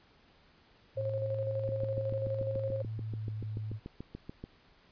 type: tone with pitch glide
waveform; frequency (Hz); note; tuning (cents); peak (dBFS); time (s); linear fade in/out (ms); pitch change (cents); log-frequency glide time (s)
sine; 110 to 107.49; A2 to A2; 0 to -40; -35; 0.95-3.8; 50; -40; 3-3.33
type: tone with tremolo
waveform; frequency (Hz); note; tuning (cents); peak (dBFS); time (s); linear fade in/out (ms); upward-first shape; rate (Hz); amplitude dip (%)
sine; 538; C5; +48; -31; 0.97-2.82; 5; square; 12; 40
type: click train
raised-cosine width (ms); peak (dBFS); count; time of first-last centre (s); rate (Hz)
3; -28; 20; 1.69-4.44; 6.91
effects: pink hiss -63 dBFS RMS until 4.91 s + resampled to 11025 Hz